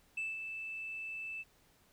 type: tone with ADSR envelope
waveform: sine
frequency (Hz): 2637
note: E7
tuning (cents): 0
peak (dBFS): -32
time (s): 0.17-1.44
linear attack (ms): 7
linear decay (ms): 190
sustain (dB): -7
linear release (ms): 34
effects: tanh soft clip ceiling -33 dBFS + pink hiss -68 dBFS RMS until 1.92 s